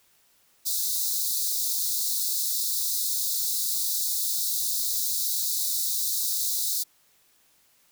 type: high-pass noise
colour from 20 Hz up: white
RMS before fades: -27 dBFS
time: 0.65-6.84 s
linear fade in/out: 20 ms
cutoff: 3700 Hz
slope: 96 dB/octave
effects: white hiss -63 dBFS RMS until 7.91 s